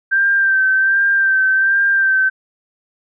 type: tone with vibrato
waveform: sine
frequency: 1568 Hz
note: G6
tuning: in tune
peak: -11 dBFS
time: 0.11-2.3 s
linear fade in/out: 20 ms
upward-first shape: sine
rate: 1.3 Hz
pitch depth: 31 cents each way
effects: none